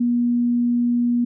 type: tone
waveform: sine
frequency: 240.4 Hz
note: B3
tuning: 46 cents flat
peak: -16 dBFS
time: 0-1.25 s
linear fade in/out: 10 ms
effects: none